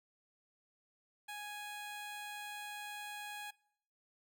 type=tone; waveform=15% pulse; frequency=830.6 Hz; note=G#5; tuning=in tune; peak=-37 dBFS; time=1.28-3.51 s; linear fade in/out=10 ms; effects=noise-tail reverb RT60 0.7 s tail -23 dB re dry